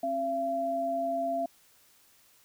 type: tone pair together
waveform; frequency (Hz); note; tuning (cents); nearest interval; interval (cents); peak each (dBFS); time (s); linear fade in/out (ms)
sine; 268.6 / 679.4; C4 / F5; +46 / -48; octave + major third; 1606; -36 / -28; 0.03-1.46; 5
effects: white hiss -62 dBFS RMS until 2.44 s